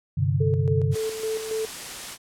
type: chord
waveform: sine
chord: G suspended fourth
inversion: none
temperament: just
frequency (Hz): 98 / 130.67 / 147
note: G2 / C3 / D3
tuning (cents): 0 / -2 / +2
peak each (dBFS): -24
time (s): 0.17-0.95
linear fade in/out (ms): 10
type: tone with tremolo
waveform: sine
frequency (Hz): 440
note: A4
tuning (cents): 0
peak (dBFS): -24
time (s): 0.4-1.66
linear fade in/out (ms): 10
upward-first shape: square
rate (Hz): 3.6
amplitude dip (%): 55
type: noise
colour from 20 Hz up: white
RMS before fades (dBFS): -35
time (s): 0.91-2.18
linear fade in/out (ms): 50
effects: low-pass 10000 Hz 12 dB/octave